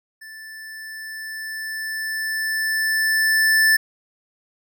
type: tone with level ramp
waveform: square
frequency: 1760 Hz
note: A6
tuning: in tune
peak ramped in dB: -38 to -13 dBFS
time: 0.21-3.77 s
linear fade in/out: 10 ms
effects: none